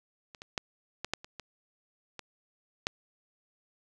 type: clicks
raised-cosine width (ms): 0.2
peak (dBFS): -29 / -27 / -13 / -17 / -12 / -28 / -24 / -23 / -11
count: 9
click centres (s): 0.348 / 0.419 / 0.578 / 1.046 / 1.136 / 1.245 / 1.397 / 2.193 / 2.869
effects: none